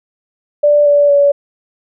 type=tone with pitch steps; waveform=sine; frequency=587 / 578.3 / 569.6 Hz; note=D5 / D5 / C#5; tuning=-1 / -27 / +47 cents; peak=-6 dBFS; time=0.63-1.32 s; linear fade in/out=10 ms; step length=230 ms; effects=none